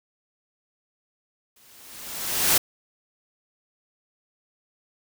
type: noise with exponential growth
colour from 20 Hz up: white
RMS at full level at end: -17 dBFS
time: 1.56-2.58 s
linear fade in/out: 5 ms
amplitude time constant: 220 ms
effects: none